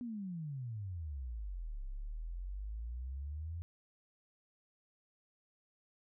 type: exponential two-way sweep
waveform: sine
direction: down then up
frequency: 249.8 to 32.74 to 87 Hz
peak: -39 dBFS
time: 0.01-3.62 s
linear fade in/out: 0 ms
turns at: 1.84 s
effects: none